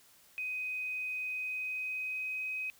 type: tone with pitch glide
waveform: sine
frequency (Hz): 2508 to 2524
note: D#7 to D#7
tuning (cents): +13 to +24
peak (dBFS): -34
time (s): 0.38-2.7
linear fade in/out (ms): 0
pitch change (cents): +11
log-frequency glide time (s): 1.26-2.54
effects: white hiss -62 dBFS RMS until 2.79 s